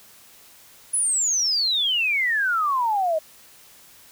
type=exponential sweep; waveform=sine; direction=down; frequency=10540 to 612 Hz; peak=-19 dBFS; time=0.93-3.19 s; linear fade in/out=10 ms; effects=white hiss -50 dBFS RMS until 4.11 s